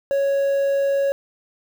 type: tone with quantisation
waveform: triangle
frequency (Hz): 554.4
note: C#5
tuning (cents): 0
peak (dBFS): -15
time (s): 0.11-1.12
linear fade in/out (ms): 0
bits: 7
effects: none